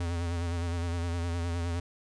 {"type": "tone with vibrato", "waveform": "square", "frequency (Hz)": 85.6, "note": "F2", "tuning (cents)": -34, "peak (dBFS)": -30, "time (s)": [0, 1.8], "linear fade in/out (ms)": 5, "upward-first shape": "sine", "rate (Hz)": 9.7, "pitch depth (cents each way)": 43, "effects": ["resampled to 22050 Hz"]}